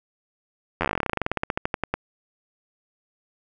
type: slowing click train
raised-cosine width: 0.5 ms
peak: -8 dBFS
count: 28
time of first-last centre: 0.81-1.94 s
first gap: 11 ms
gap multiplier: 1.09
effects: none